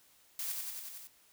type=noise with echo; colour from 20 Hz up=blue; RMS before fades=-38 dBFS; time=0.39-0.52 s; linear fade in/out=2 ms; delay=92 ms; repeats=6; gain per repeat=-2 dB; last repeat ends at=1.072 s; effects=white hiss -65 dBFS RMS until 1.32 s